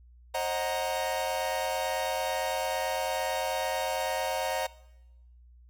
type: chord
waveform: 45% pulse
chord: C half-diminished seventh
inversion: none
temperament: equal with one note detuned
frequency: 533.3 / 622.3 / 740 / 932.3 Hz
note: C5 / Eb5 / Gb5 / Bb5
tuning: +33 / 0 / 0 / 0 cents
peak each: -34 dBFS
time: 0.34-4.67 s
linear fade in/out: 10 ms
effects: noise-tail reverb RT60 1.0 s tail -21 dB re dry + added 60 Hz sine -52 dBFS peak until 5.69 s